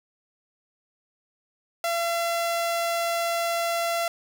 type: tone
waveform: sawtooth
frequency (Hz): 679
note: F5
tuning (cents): -49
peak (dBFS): -20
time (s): 1.84-4.08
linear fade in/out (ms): 2
effects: none